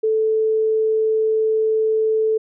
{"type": "tone", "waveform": "sine", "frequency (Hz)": 438.5, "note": "A4", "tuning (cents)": -6, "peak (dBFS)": -15, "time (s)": [0.03, 2.38], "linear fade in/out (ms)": 10, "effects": []}